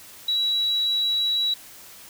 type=tone; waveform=sine; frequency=3902 Hz; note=B7; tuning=22 cents flat; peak=-20 dBFS; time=0.28-1.54 s; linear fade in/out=5 ms; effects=white hiss -45 dBFS RMS until 2.09 s